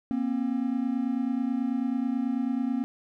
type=tone pair together; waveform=triangle; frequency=238.2 / 267.4 Hz; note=A#3 / C4; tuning=+38 / +38 cents; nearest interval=major second; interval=200 cents; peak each=-26 dBFS; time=0.11-2.84 s; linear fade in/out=0 ms; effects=none